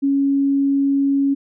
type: tone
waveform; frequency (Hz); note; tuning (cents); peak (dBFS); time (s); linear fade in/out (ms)
sine; 277.2; C#4; 0; -14; 0.02-1.35; 20
effects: none